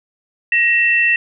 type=tone pair together; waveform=sine; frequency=1889 / 2683 Hz; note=A#6 / E7; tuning=+22 / +30 cents; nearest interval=tritone; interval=608 cents; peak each=-14 dBFS; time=0.52-1.16 s; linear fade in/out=2 ms; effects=none